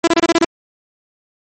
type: tone bursts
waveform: sawtooth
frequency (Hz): 335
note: E4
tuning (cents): +28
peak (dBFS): -5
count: 7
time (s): 0.04-0.446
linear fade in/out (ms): 2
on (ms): 34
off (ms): 28
effects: MP3 32 kbps